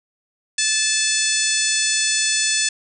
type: harmonic tone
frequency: 872 Hz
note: A5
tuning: 16 cents flat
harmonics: 2 / 3 / 4 / 5 / 6 / 7 / 8 / 9 / 10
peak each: -26 / -26 / -26 / -26 / -26 / -26 / -26 / -26 / -26 dBFS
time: 0.58-2.69 s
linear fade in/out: 5 ms
effects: none